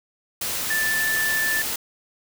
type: tone in noise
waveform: sine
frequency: 1760 Hz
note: A6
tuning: in tune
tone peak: -21 dBFS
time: 0.7-1.62 s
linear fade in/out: 5 ms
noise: white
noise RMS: -27 dBFS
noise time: 0.41-1.76 s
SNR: +3 dB
effects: none